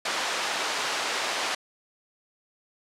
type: band-pass noise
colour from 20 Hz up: pink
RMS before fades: -29 dBFS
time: 0.05-1.55 s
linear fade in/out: 5 ms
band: 660 to 6100 Hz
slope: 12 dB/octave
effects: low-pass 11000 Hz 12 dB/octave